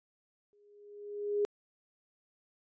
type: tone with exponential growth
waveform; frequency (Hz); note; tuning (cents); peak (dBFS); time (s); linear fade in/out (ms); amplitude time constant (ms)
sine; 411.7; G#4; -15; -25; 0.53-1.45; 0; 200
effects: resampled to 16000 Hz